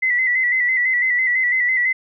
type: tone with vibrato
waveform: sine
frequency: 2000 Hz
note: B6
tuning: 21 cents sharp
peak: -15 dBFS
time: 0.02-1.93 s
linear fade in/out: 10 ms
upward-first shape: square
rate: 6 Hz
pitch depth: 43 cents each way
effects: none